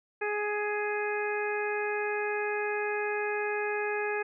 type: harmonic tone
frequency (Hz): 417.2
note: G#4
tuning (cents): +8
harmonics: 1 / 2 / 3 / 4 / 5 / 6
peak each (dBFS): -31 / -36 / -42 / -35 / -41 / -38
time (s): 0.21-4.23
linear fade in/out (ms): 10
effects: none